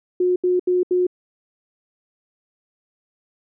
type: tone bursts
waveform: sine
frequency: 361.5 Hz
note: F#4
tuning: 40 cents flat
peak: -15 dBFS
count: 4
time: 0.2-1.068 s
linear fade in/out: 5 ms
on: 160 ms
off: 76 ms
effects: none